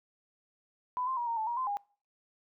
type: tone with pitch steps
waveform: sine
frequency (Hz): 999 / 1046 / 954 / 927 / 875 / 950 / 1033 / 813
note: B5 / C6 / A#5 / A#5 / A5 / A#5 / C6 / G#5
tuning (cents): +20 / -1 / +40 / -10 / -10 / +33 / -22 / -37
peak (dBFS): -30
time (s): 0.97-1.77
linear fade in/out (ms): 0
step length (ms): 100
effects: noise-tail reverb RT60 0.4 s tail -24 dB re dry